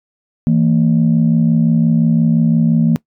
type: tone pair together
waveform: sine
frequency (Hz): 163.21 / 229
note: E3 / A#3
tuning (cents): -17 / -31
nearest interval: tritone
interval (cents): 586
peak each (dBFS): -11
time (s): 0.47-2.96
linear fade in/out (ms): 0
effects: noise-tail reverb RT60 0.1 s tail -22 dB re dry + tanh soft clip ceiling -4 dBFS